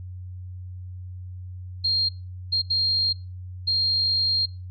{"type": "tone bursts at uneven times", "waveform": "sine", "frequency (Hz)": 4217, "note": "C8", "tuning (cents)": 13, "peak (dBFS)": -19, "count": 4, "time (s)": [[1.84, 2.09], [2.52, 2.62], [2.7, 3.13], [3.67, 4.46]], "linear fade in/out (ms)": 10, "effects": ["noise-tail reverb RT60 0.3 s tail -22 dB re dry", "added 91 Hz sine -34 dBFS peak until 4.7 s"]}